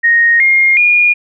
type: tone with pitch steps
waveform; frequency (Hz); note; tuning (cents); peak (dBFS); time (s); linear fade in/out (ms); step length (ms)
sine; 1864.7 / 2130 / 2432; A#6 / C7 / D#7; 0 / +30 / -40; -6; 0.03-1.14; 20; 370
effects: none